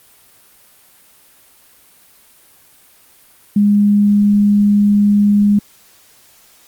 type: tone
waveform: sine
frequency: 205.1 Hz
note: G#3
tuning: 21 cents flat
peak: -8 dBFS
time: 3.56-5.59 s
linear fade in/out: 5 ms
effects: white hiss -48 dBFS RMS until 6.67 s + Opus 32 kbps